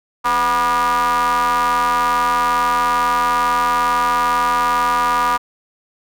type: ring-modulated tone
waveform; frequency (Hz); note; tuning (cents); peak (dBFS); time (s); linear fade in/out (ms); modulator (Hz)
square; 116.54; A#2; 0; -12; 0.24-5.38; 20; 1090
effects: none